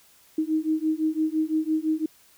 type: beating tone pair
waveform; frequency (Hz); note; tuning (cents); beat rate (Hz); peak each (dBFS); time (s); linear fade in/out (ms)
sine; 311.1 / 317; D#4 / D#4; 0 / +32; 5.9; -25; 0.38-2.06; 5
effects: white hiss -57 dBFS RMS until 2.37 s